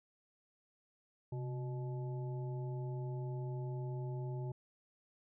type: harmonic tone with a mistuned harmonic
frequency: 122.9 Hz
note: B2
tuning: 8 cents flat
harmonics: 1 / 3 / 5 / 7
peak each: -38 / -47 / -54 / -54 dBFS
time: 1.32-4.52 s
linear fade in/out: 5 ms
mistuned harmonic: 1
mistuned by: +110 cents
effects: none